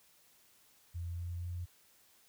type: tone with pitch steps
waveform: sine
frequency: 85.9 / 86.85 / 87.81 Hz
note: F2 / F2 / F2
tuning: -28 / -9 / +10 cents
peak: -37 dBFS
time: 0.94-1.66 s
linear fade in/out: 20 ms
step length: 240 ms
effects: white hiss -66 dBFS RMS until 2.28 s